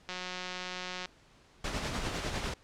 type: click train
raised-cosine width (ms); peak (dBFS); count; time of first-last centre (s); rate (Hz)
0.2; -21; 177; 0.09-1.057; 182
type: noise with tremolo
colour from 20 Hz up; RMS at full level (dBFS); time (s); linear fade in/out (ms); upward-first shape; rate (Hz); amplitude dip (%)
pink; -33; 1.64-2.54; 5; sine; 10; 40
effects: pink hiss -61 dBFS RMS until 2.63 s + low-pass 6000 Hz 12 dB/octave